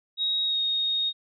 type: tone with pitch glide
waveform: sine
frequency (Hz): 3787 to 3726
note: A#7 to A#7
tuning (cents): +27 to -2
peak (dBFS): -23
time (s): 0.17-1.13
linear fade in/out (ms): 50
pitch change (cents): -29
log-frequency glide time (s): 0.44-0.59
effects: none